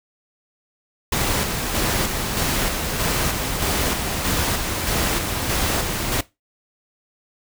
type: noise with tremolo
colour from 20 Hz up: pink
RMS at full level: -21 dBFS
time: 1.12-6.21 s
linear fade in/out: 5 ms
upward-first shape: square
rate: 1.6 Hz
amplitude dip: 35%
effects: noise-tail reverb RT60 0.2 s tail -18 dB re dry